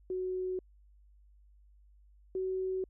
sine tone pair in turn, 370 / 375.6 Hz, F#4 / F#4, 0 / +26 cents, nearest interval unison, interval 26 cents, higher second, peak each -32 / -31 dBFS, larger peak second, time 0.1-0.59 / 2.35-2.84 s, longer neither, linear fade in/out 2 ms, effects added 50 Hz sine -58 dBFS peak until 2.89 s

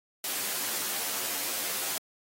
white noise with comb filter, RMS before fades -32 dBFS, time 0.24-1.98 s, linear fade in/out 2 ms, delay 12 ms, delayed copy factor -0.65, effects high-pass 200 Hz 12 dB/octave + AAC 48 kbps

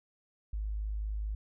sine tone, 52.3 Hz, G#1, 13 cents sharp, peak -32 dBFS, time 0.53-1.35 s, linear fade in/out 5 ms, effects none

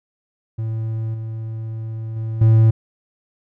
triangle tone with level steps, 111.5 Hz, A2, 23 cents sharp, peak -19 / -23 / -20 / -7 dBFS, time 0.58-2.71 s, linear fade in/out 10 ms, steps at 1.14 / 2.16 / 2.41 s, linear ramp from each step 5 ms, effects none

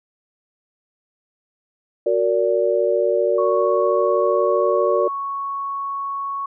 sine chord, Gb augmented, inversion none, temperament just, 370 / 462.5 / 578.1 Hz, Gb4 / Bb4 / D5, 0 / -14 / -27 cents, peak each -21 / -20 / -19 dBFS, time 2.06-5.08 s, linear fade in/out 5 ms
sine tone, 1108.7 Hz, C#6, in tune, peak -23 dBFS, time 3.38-6.46 s, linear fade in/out 5 ms
effects none

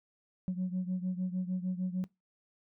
sine beating tone pair, 181.8 / 188.4 Hz, F#3 / F#3, -30 / +32 cents, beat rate 6.6 Hz, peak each -31 / -35 dBFS, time 0.48-2.04 s, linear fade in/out 0 ms, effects noise-tail reverb RT60 0.2 s tail -23 dB re dry + tanh soft clip ceiling -27 dBFS

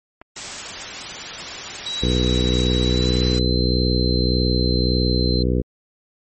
clicks, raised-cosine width 0.5 ms, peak -24 / -30 dBFS, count 2, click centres 0.215 / 0.218 s
white noise, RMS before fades -30 dBFS, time 0.36-3.39 s, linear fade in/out 5 ms
sine tone with pitch glide, 3893 to 4110 Hz, B7 to C8, -26 to -32 cents, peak -24 dBFS, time 1.86-5.43 s, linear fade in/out 5 ms, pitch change +94 cents, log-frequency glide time 2.78-3.6 s
harmonic tone, 61.74 Hz, B1, in tune, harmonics 1 / 2 / 3 / 4 / 5 / 6 / 7 / 8, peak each -20 / -23 / -25 / -26 / -27 / -28 / -28 / -29 dBFS, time 2.02-5.62 s, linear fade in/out 10 ms
effects MP3 32 kbps

